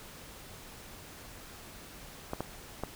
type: clicks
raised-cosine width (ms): 1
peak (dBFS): -19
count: 3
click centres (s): 2.334 / 2.406 / 2.836
effects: pink hiss -49 dBFS RMS until 2.95 s